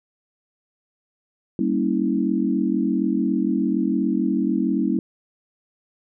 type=chord; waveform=sine; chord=G diminished seventh; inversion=none; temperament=equal with one note detuned; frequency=196 / 233.1 / 277.2 / 324 Hz; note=G3 / Bb3 / Db4 / Fb4; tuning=0 / 0 / 0 / -30 cents; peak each=-24 dBFS; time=1.59-4.99 s; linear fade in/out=2 ms; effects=none